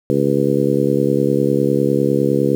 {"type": "harmonic tone", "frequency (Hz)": 69.9, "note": "C#2", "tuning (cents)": 15, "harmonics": [2, 3, 4, 5, 6, 7], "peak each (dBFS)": [-21, -21, -20, -20, -20, -20], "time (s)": [0.1, 2.55], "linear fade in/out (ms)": 0, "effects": ["7-bit"]}